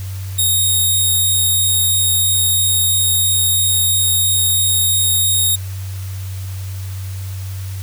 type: tone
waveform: 5% pulse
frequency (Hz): 3729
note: A#7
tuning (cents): 0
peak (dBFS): -5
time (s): 0.38-5.56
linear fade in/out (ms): 10
effects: added 95 Hz sine -23 dBFS peak until 7.82 s + white hiss -38 dBFS RMS until 7.82 s